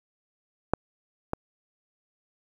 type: clicks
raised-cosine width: 1 ms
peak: -7 / -13 dBFS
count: 2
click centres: 0.736 / 1.334 s
effects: 8-bit